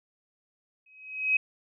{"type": "tone with exponential growth", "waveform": "sine", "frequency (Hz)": 2539, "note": "D#7", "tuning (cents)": 34, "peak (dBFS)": -18, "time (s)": [0.86, 1.37], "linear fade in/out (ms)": 5, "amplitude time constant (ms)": 110, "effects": []}